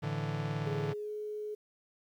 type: chord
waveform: 45% pulse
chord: A suspended fourth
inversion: none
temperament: just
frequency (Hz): 110 / 146.67 / 165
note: A2 / D3 / E3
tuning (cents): 0 / -2 / +2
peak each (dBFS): -39 / -35 / -39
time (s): 0.02-0.94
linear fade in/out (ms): 20
type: tone with pitch glide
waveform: sine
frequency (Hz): 416.8 to 422.6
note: G#4 to G#4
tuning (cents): +6 to +30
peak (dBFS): -36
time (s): 0.66-1.55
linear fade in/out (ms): 10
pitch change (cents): +24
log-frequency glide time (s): 0.95-1.1
effects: low-pass 4000 Hz 12 dB/octave + 11-bit